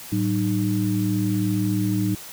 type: tone cluster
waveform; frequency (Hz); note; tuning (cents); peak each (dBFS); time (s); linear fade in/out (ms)
sine; 109.7 / 190.6 / 305; A2 / G3 / D#4; -5 / -48 / -34; -24; 0.12-2.15; 5
effects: white hiss -39 dBFS RMS until 2.32 s